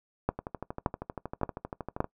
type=two click trains; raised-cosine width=1 ms; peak=-11 / -21 dBFS; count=4 / 22; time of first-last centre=0.29-2.004 / 0.39-2.044 s; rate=1.75 / 12.7 Hz; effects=noise-tail reverb RT60 0.1 s tail -20 dB re dry